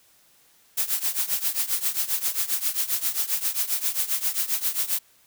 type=noise with tremolo; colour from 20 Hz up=blue; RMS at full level=-22 dBFS; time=0.77-4.99 s; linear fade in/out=10 ms; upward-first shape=triangle; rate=7.5 Hz; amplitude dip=90%; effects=white hiss -59 dBFS RMS until 5.26 s